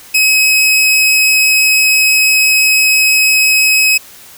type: tone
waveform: sawtooth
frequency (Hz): 2551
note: D#7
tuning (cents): +43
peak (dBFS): -4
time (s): 0.14-3.98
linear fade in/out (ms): 10
effects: white hiss -37 dBFS RMS until 4.37 s